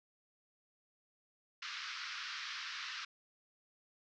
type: band-pass noise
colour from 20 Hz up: pink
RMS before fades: -44 dBFS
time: 1.62-3.05 s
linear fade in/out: 5 ms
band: 1200 to 5500 Hz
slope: 48 dB/octave
effects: none